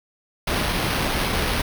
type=noise with sample-and-hold; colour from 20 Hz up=pink; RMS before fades=-23 dBFS; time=0.47-1.62 s; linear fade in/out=5 ms; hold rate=7350 Hz; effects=none